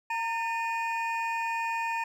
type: tone cluster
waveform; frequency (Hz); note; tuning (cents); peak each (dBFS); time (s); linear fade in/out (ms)
triangle; 920 / 1798 / 2469; A#5 / A6 / D#7; -23 / +37 / -14; -28 / -35 / -33; 0.1-2.04; 5
effects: none